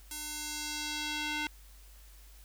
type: tone with band-pass filter sweep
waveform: square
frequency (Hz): 300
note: D4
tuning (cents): +37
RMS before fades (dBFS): -37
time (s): 0.11-1.47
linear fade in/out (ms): 2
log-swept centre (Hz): 10000 to 2600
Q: 1.1
effects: added 50 Hz sine -52 dBFS peak until 2.44 s + white hiss -60 dBFS RMS until 2.44 s